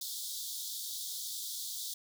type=high-pass noise; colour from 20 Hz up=pink; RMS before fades=-40 dBFS; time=0.01-1.94 s; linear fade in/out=5 ms; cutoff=3400 Hz; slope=96 dB/octave; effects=none